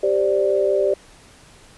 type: chord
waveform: sine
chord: G suspended fourth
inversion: none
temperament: just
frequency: 392 / 522.7 / 588 Hz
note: G4 / C5 / D5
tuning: 0 / -2 / +2 cents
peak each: -19 / -23 / -19 dBFS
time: 0.03-0.94 s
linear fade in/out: 5 ms
effects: pink hiss -48 dBFS RMS until 1.77 s + resampled to 24000 Hz